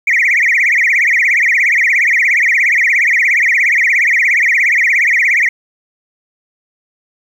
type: tone with vibrato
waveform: sine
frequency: 2093 Hz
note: C7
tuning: in tune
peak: -7 dBFS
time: 0.07-5.49 s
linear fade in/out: 5 ms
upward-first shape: triangle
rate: 17 Hz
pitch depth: 260 cents each way
effects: tanh soft clip ceiling -5 dBFS + 7-bit